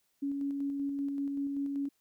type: tone with tremolo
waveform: sine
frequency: 280 Hz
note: C#4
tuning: 18 cents sharp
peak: -30 dBFS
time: 0.22-1.89 s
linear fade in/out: 10 ms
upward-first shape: square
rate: 5.2 Hz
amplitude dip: 25%
effects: white hiss -75 dBFS RMS until 2 s